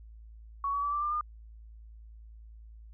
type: tone with pitch steps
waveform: sine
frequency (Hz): 1118 / 1136.2 / 1154.8 / 1173.6 / 1192.7 / 1212.2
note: C#6 / C#6 / D6 / D6 / D6 / D#6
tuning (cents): +14 / +42 / -30 / -2 / +26 / -46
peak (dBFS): -28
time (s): 0.64-1.21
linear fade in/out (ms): 2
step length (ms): 95
effects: added 55 Hz sine -47 dBFS peak until 2.93 s